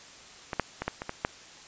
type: clicks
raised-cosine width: 0.5 ms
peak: -16 / -9 / -16 / -13 / -19 / -17 / -10 dBFS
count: 7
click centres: 0.532 / 0.597 / 0.82 / 0.88 / 1.019 / 1.094 / 1.249 s
effects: white hiss -49 dBFS RMS until 1.67 s + resampled to 16000 Hz